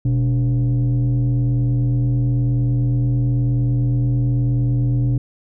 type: tone with frequency modulation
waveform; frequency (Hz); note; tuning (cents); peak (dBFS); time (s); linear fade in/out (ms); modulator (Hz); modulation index
sine; 123; B2; -7; -13; 0.05-5.18; 5; 167; 0.53
effects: tanh soft clip ceiling -12 dBFS